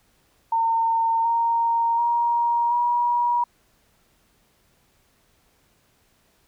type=tone with pitch steps; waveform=sine; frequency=911 / 926.9 / 943.1 / 959.6 Hz; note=A#5 / A#5 / A#5 / A#5; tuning=-40 / -10 / +20 / +50 cents; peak=-18 dBFS; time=0.52-3.44 s; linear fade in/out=5 ms; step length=730 ms; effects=pink hiss -63 dBFS RMS until 6.47 s